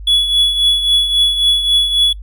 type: tone with tremolo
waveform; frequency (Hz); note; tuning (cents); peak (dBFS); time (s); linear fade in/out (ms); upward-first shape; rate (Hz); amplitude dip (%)
triangle; 3394; G#7; +37; -6; 0.07-2.13; 5; triangle; 3.7; 65
effects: noise-tail reverb RT60 0.1 s tail -23 dB re dry + added 50 Hz sine -27 dBFS peak until 2.22 s